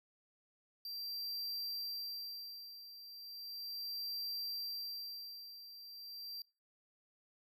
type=tone with tremolo; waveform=square; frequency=4713 Hz; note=D8; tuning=5 cents sharp; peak=-39 dBFS; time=0.85-6.42 s; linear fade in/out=2 ms; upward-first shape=sine; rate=0.36 Hz; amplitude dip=75%; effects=noise-tail reverb RT60 0.3 s tail -24 dB re dry